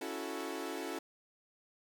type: chord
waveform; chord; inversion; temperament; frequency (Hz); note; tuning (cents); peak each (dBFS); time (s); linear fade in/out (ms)
sawtooth; F# minor seventh; second; equal with one note detuned; 277.2 / 329.6 / 370 / 438.2; C#4 / E4 / F#4 / A4; 0 / 0 / 0 / -7; -40 / -39 / -40 / -40; 0.01-0.99; 5
effects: none